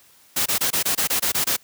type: noise bursts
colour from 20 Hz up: white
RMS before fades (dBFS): -21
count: 10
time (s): 0.36-1.567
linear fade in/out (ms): 10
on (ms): 100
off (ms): 23
effects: white hiss -54 dBFS RMS until 1.63 s + high-pass 60 Hz 12 dB/octave